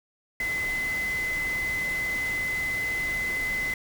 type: tone in noise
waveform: sine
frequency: 2033 Hz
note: B6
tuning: 50 cents sharp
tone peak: -26 dBFS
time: 0.4-3.74 s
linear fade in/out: 2 ms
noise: pink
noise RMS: -38 dBFS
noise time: 0.4-3.74 s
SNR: +9 dB
effects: none